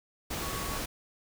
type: tone in noise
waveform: sine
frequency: 1118 Hz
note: C#6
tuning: 14 cents sharp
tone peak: -40 dBFS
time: 0.42-0.79 s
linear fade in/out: 10 ms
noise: pink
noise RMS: -35 dBFS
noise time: 0.3-0.86 s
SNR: -8 dB
effects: none